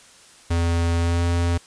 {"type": "tone with pitch glide", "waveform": "square", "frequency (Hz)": [84.7, 85.93], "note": ["E2", "F2"], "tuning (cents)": [48, -28], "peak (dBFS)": -19, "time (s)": [0.5, 1.58], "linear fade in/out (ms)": 10, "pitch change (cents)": 24, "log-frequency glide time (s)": [0.99, 1.23], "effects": ["white hiss -49 dBFS RMS until 1.66 s", "resampled to 22050 Hz"]}